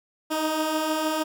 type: beating tone pair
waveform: 15% pulse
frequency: 306.7 / 313.2 Hz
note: D#4 / D#4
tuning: -25 / +11 cents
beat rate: 6.5 Hz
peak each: -26 / -18 dBFS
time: 0.3-1.24 s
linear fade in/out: 20 ms
effects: none